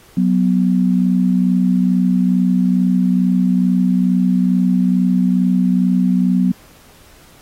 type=tone pair together; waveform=sine; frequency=185 / 247.3 Hz; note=F#3 / B3; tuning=0 / +3 cents; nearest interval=perfect fourth; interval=503 cents; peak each=-13 / -16 dBFS; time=0.17-6.52 s; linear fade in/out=5 ms; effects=pink hiss -47 dBFS RMS until 7.41 s + AAC 48 kbps